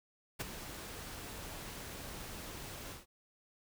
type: noise with ADSR envelope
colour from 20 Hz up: pink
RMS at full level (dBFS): -35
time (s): 0.39-3.06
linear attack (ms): 22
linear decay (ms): 14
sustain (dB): -11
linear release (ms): 150
effects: none